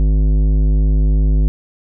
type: tone with tanh clipping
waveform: sine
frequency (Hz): 51.4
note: G#1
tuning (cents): -17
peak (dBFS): -12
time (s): 0-1.48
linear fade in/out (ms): 0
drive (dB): 13
effects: none